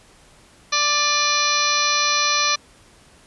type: harmonic tone with a mistuned harmonic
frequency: 587.3 Hz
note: D5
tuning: in tune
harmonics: 1 / 2 / 3 / 4 / 5 / 6 / 7 / 8 / 9 / 10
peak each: -33 / -22 / -28 / -24 / -34 / -28 / -23 / -32 / -28 / -25 dBFS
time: 0.72-2.56 s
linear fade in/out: 10 ms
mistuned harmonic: 4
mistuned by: +39 cents
effects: pink hiss -51 dBFS RMS until 3.26 s + resampled to 24000 Hz